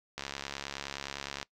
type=click train; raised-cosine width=0.2 ms; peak=-19 dBFS; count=88; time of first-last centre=0.18-1.428 s; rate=69.7 Hz; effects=noise-tail reverb RT60 0.1 s tail -21 dB re dry